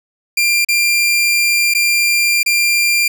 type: tone with dropouts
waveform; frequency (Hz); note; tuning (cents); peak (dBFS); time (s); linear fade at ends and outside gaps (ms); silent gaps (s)
sawtooth; 2384; D7; +25; -8; 0.37-3.08; 5; 0.648-0.686 / 1.739-1.748 / 2.431-2.461
effects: none